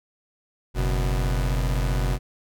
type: tone pair together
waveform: 45% pulse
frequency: 46.25 / 123.47 Hz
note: F#1 / B2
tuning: 0 / 0 cents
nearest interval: octave + perfect fourth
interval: 1700 cents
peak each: -22 / -27 dBFS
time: 0.74-2.19 s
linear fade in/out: 50 ms
effects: none

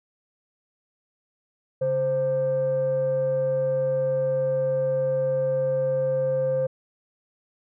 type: tone pair together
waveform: sine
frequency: 139.97 / 523.3 Hz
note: C#3 / C5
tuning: +17 / 0 cents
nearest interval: octave + major seventh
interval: 2283 cents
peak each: -29 / -20 dBFS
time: 1.81-6.67 s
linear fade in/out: 10 ms
effects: tanh soft clip ceiling -17 dBFS

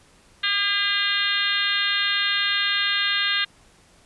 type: harmonic tone with a mistuned harmonic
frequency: 403.8 Hz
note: G#4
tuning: 49 cents flat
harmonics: 3 / 4 / 5 / 6 / 7 / 8 / 9 / 10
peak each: -33 / -25 / -28 / -34 / -28 / -29 / -26 / -31 dBFS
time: 0.43-3.45 s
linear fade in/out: 10 ms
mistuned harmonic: 10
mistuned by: +46 cents
effects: pink hiss -55 dBFS RMS until 4.05 s + resampled to 24000 Hz

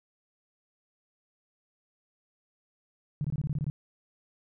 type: tone bursts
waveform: sine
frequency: 146.83 Hz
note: D3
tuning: in tune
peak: -27 dBFS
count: 9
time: 3.21-3.7 s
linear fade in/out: 0 ms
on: 34 ms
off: 23 ms
effects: none

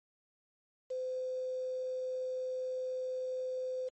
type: tone with quantisation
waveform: sine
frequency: 512 Hz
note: C5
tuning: 38 cents flat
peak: -34 dBFS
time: 0.9-3.89 s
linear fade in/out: 10 ms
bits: 9
effects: MP3 32 kbps

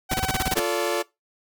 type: tone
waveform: sawtooth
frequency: 760 Hz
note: F#5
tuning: 46 cents sharp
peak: -24 dBFS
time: 0.09-0.55 s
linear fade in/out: 20 ms
type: noise bursts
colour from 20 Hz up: pink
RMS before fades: -24 dBFS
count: 9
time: 0.11-0.598 s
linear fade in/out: 5 ms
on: 32 ms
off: 25 ms
type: chord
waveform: sawtooth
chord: D minor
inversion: first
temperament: equal with one note detuned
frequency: 349.2 / 440 / 574.9 Hz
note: F4 / A4 / D5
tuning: 0 / 0 / -37 cents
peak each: -23 dBFS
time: 0.55-1.03 s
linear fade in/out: 20 ms
effects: noise-tail reverb RT60 0.2 s tail -21 dB re dry

